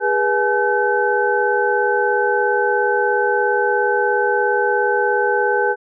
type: tone cluster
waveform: sine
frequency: 408 / 485 / 847 / 1529 Hz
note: G#4 / B4 / G#5 / G6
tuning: -31 / -31 / +34 / -44 cents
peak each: -20 dBFS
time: 0-5.76 s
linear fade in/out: 50 ms
effects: none